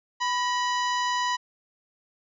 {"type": "harmonic tone with a mistuned harmonic", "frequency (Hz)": 991, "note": "B5", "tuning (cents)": 6, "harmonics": [1, 2, 3, 4, 5, 6, 7], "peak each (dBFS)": [-25, -31, -35, -37, -39, -41, -42], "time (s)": [0.2, 1.37], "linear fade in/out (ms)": 20, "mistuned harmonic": 2, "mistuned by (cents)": -69, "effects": []}